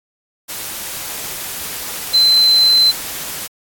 sine tone in noise, 4071 Hz, C8, 48 cents flat, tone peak -8 dBFS, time 2.13-2.92 s, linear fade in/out 20 ms, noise white, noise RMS -26 dBFS, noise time 0.48-3.48 s, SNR +15 dB, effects AAC 64 kbps

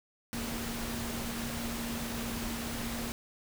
sine tone in noise, 233.1 Hz, A#3, in tune, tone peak -38 dBFS, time 0.33-3.12 s, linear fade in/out 0 ms, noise pink, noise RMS -38 dBFS, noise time 0.33-3.12 s, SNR -3 dB, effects none

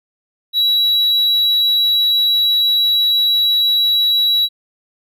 triangle tone, 3902 Hz, B7, 22 cents flat, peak -10 dBFS, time 0.53-4.49 s, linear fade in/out 50 ms, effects none

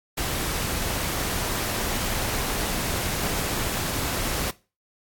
pink noise, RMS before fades -27 dBFS, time 0.17-4.51 s, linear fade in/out 10 ms, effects noise-tail reverb RT60 0.3 s tail -19 dB re dry + AAC 64 kbps

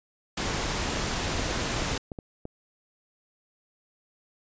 pink noise, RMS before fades -29 dBFS, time 0.37-1.98 s, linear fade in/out 5 ms
clicks, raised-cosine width 2 ms, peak -23 dBFS, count 10, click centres 0.998 / 1.221 / 1.264 / 1.396 / 1.511 / 1.822 / 1.911 / 2.118 / 2.188 / 2.454 s
effects resampled to 16000 Hz

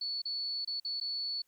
sine tone with dropouts, 4435 Hz, C#8, in tune, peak -33 dBFS, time 0.01-1.42 s, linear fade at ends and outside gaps 5 ms, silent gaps 0.219-0.253 / 0.649-0.674 / 0.8-0.848 / 1.001-1.011 s, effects white hiss -75 dBFS RMS until 1.47 s

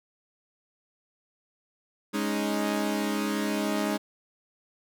sawtooth chord, Ab suspended fourth, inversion none, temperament equal, 207.7 / 277.2 / 311.1 Hz, Ab3 / Db4 / Eb4, 0 / 0 / 0 cents, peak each -25 / -29 / -27 dBFS, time 2.13-3.98 s, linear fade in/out 20 ms, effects none

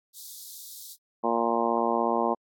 white high-pass noise, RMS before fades -42 dBFS, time 0.13-0.97 s, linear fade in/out 50 ms, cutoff 3500 Hz, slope 96 dB/octave
harmonic tone, 116.54 Hz, A#2, in tune, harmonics 2 / 3 / 4 / 5 / 6 / 7 / 8 / 9, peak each -31 / -31 / -31 / -31 / -31 / -31 / -31 / -31 dBFS, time 1.23-2.35 s, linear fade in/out 20 ms
effects AAC 64 kbps

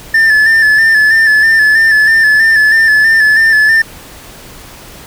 triangle tone with vibrato, 1760 Hz, A6, in tune, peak -3 dBFS, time 0.14-3.82 s, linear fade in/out 5 ms, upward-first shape square, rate 3.1 Hz, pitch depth 34 cents each way, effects pink hiss -33 dBFS RMS until 5.06 s

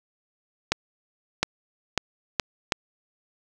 accelerating click train, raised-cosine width 0.2 ms, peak -3 dBFS, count 5, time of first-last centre 0.72-2.722 s, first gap 710 ms, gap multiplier 0.77, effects none

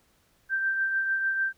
sine tone with tremolo, 1568 Hz, G6, in tune, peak -22 dBFS, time 0.49-1.53 s, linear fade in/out 50 ms, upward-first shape triangle, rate 6.7 Hz, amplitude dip 45%, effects pink hiss -66 dBFS RMS until 1.57 s

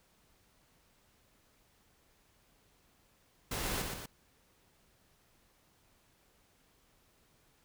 pink noise with echo, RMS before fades -37 dBFS, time 3.51-3.82 s, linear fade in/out 5 ms, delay 120 ms, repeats 2, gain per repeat -4 dB, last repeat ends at 4.06 s, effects pink hiss -69 dBFS RMS until 7.64 s

